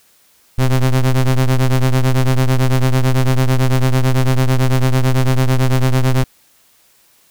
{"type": "ring-modulated tone", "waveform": "square", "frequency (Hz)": 65.5, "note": "C2", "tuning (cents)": 2, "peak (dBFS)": -8, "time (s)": [0.58, 6.24], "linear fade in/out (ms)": 5, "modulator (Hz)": 61, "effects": ["white hiss -53 dBFS RMS until 7.3 s"]}